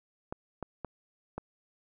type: clicks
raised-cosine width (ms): 1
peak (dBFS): -22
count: 4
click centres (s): 0.325 / 0.627 / 0.847 / 1.38
effects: none